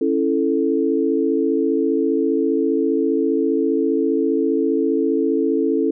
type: chord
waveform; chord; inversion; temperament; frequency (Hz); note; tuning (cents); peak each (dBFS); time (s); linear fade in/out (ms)
sine; A major; first; just; 275 / 330 / 440; C#4 / E4 / A4; -14 / +2 / 0; -20; 0.01-5.91; 5
effects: none